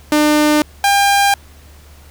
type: tone pair in turn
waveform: sawtooth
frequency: 300 / 800.9 Hz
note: D4 / G5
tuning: +37 / +37 cents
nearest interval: octave + perfect fourth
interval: 1700 cents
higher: second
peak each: -6 dBFS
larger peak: neither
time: 0.12-0.62 / 0.84-1.34 s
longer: neither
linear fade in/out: 2 ms
effects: added 73 Hz sine -40 dBFS peak until 2.1 s + pink hiss -46 dBFS RMS until 2.1 s